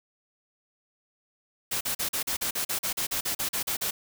white noise bursts, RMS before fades -29 dBFS, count 16, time 1.71-3.91 s, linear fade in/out 10 ms, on 100 ms, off 40 ms, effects none

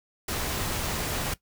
pink noise, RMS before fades -30 dBFS, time 0.28-1.34 s, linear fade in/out 5 ms, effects noise-tail reverb RT60 0.1 s tail -17 dB re dry

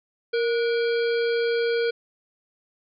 harmonic tone with a mistuned harmonic, 466.2 Hz, A#4, in tune, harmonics 1 / 3 / 5 / 7 / 9 / 10, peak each -21 / -31 / -35 / -38 / -40 / -41 dBFS, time 0.33-1.91 s, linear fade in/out 10 ms, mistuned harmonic 3, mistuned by +72 cents, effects none

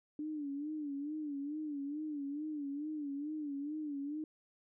sine tone with vibrato, 293.7 Hz, D4, in tune, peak -37 dBFS, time 0.19-4.24 s, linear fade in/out 2 ms, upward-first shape sine, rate 2.3 Hz, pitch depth 95 cents each way, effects none

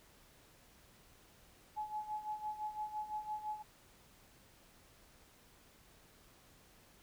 sine tone with tremolo, 851 Hz, G#5, 42 cents sharp, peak -36 dBFS, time 1.76-3.63 s, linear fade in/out 20 ms, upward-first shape sine, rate 5.9 Hz, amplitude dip 75%, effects pink hiss -64 dBFS RMS until 7.02 s

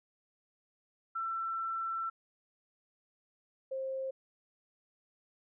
sine tone pair in turn, 1341 / 530.5 Hz, E6 / C5, +29 / +24 cents, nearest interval octave + major third, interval 1605 cents, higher first, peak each -33 / -34 dBFS, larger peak first, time 1.15-2.1 / 3.71-4.11 s, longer first, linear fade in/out 10 ms, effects none

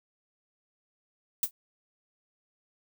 violet noise with exponential decay, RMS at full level -21 dBFS, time 1.43-1.51 s, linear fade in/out 2 ms, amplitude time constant 16 ms, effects none

